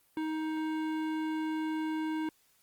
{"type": "tone with hard clipping", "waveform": "sine", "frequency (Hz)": 313.9, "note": "D#4", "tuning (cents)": 15, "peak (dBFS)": -33, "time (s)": [0.17, 2.29], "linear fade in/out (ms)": 2, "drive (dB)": 15, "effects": ["white hiss -68 dBFS RMS until 2.62 s", "Opus 32 kbps"]}